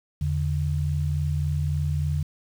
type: tone pair together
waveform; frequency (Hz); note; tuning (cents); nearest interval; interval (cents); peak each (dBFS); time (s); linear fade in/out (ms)
sine; 82.41 / 145.91; E2 / D3; 0 / -11; minor seventh; 989; -25; 0.21-2.23; 5
effects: 8-bit